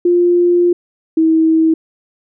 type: tone pair in turn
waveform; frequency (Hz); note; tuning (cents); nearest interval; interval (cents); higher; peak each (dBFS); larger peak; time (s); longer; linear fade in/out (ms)
sine; 350.6 / 321.6; F4 / E4; +7 / -43; minor second; 150; first; -8; neither; 0.05-0.73 / 1.17-1.74; first; 5
effects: none